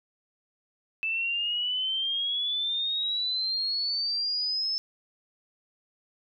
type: exponential sweep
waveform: sine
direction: up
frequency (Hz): 2630 to 5274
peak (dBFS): -26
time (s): 1.03-4.78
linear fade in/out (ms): 0
effects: none